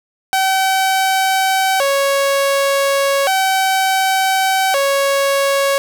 sawtooth tone with vibrato, 651 Hz, E5, 22 cents flat, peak -9 dBFS, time 0.33-5.78 s, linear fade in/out 0 ms, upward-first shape square, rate 0.34 Hz, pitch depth 280 cents each way, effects none

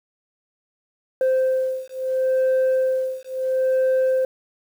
sine beating tone pair, 520 / 520.74 Hz, C5 / C5, -11 / -8 cents, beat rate 0.74 Hz, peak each -19 dBFS, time 1.21-4.25 s, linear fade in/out 2 ms, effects tanh soft clip ceiling -15 dBFS + 8-bit

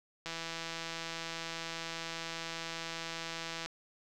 click train, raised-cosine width 0.2 ms, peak -22 dBFS, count 562, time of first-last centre 0.26-3.66 s, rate 165 Hz, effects none

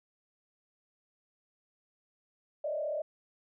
sine tone with frequency modulation, 604 Hz, D5, 48 cents sharp, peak -31 dBFS, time 2.64-3.02 s, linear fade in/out 5 ms, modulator 35.3 Hz, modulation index 1.1, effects none

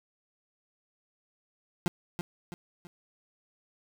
30% pulse tone with echo, 174.61 Hz, F3, in tune, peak -22 dBFS, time 1.86-1.88 s, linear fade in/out 0 ms, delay 330 ms, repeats 3, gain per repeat -7 dB, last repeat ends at 2.87 s, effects none

